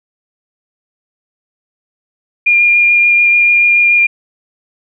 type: tone with vibrato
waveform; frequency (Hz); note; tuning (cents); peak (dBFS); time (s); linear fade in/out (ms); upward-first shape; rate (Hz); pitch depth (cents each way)
sine; 2411; D7; +45; -6; 2.46-4.07; 10; triangle; 6.9; 12
effects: none